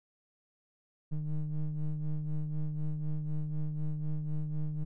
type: ring-modulated tone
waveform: triangle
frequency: 76.8 Hz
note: D#2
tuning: 22 cents flat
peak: -25 dBFS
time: 1.11-4.85 s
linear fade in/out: 20 ms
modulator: 74.8 Hz
effects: none